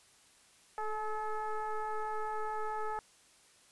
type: tone with frequency modulation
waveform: sine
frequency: 427.7 Hz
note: A4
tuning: 49 cents flat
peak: -33 dBFS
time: 0.78-2.99 s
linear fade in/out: 0 ms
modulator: 430 Hz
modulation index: 2.2
effects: white hiss -63 dBFS RMS until 3.71 s + resampled to 24000 Hz